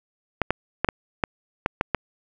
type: clicks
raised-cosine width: 0.5 ms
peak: -5 dBFS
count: 8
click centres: 0.417 / 0.506 / 0.846 / 0.888 / 1.238 / 1.661 / 1.811 / 1.947 s
effects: none